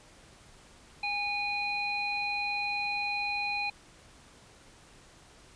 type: harmonic tone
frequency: 820 Hz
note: G#5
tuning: 22 cents flat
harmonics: 1 / 3 / 5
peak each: -35 / -31 / -39 dBFS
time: 1.03-3.7 s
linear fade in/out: 5 ms
effects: pink hiss -56 dBFS RMS until 5.55 s + resampled to 22050 Hz